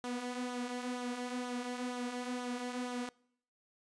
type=tone with flanger; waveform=sawtooth; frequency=246.9 Hz; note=B3; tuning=in tune; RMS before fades=-39 dBFS; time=0.04-3.09 s; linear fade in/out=0 ms; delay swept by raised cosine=0.4 to 4.9 ms; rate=2.1 Hz; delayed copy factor=-0.5; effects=noise-tail reverb RT60 0.7 s tail -25 dB re dry + resampled to 22050 Hz